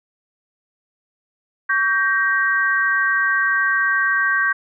sine chord, G diminished, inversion second, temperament just, 1128.9 / 1568 / 1881.6 Hz, Db6 / G6 / Bb6, +31 / 0 / +16 cents, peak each -23 / -17 / -22 dBFS, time 1.69-4.53 s, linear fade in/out 10 ms, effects none

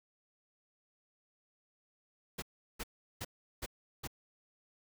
pink noise bursts, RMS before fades -40 dBFS, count 5, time 2.38-4.075 s, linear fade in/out 10 ms, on 43 ms, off 370 ms, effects none

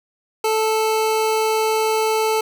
25% pulse tone, 438.5 Hz, A4, 6 cents flat, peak -13 dBFS, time 0.44-2.41 s, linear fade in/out 5 ms, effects none

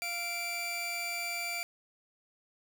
sawtooth tone pair together, 696 / 2341 Hz, F5 / D7, -6 / -6 cents, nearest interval octave + major sixth, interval 2100 cents, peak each -37 / -31 dBFS, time 0.02-1.63 s, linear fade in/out 0 ms, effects none

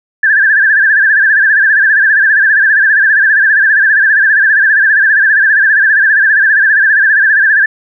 sine tone with vibrato, 1661.2 Hz, G#6, in tune, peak -5 dBFS, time 0.23-7.66 s, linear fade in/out 5 ms, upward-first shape sine, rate 15 Hz, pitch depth 110 cents each way, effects none

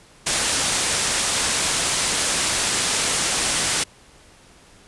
white low-pass noise, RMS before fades -22 dBFS, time 0.26-3.84 s, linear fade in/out 10 ms, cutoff 10000 Hz, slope 48 dB/octave, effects pink hiss -50 dBFS RMS until 4.87 s + resampled to 24000 Hz

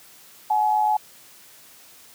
sine tone pair together, 740 / 848 Hz, F#5 / G#5, 0 / +36 cents, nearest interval major second, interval 236 cents, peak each -25 / -18 dBFS, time 0.5-0.97 s, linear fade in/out 5 ms, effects white hiss -49 dBFS RMS until 2.14 s + high-pass 100 Hz 12 dB/octave

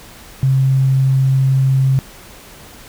sine tone, 133.4 Hz, C3, 34 cents sharp, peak -10 dBFS, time 0.43-1.99 s, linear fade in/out 0 ms, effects pink hiss -39 dBFS RMS until 2.88 s

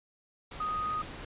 sine tone in noise, 1244.5 Hz, D#6, in tune, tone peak -30 dBFS, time 0.6-1.02 s, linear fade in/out 5 ms, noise pink, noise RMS -43 dBFS, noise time 0.51-1.25 s, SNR +10 dB, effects resampled to 8000 Hz

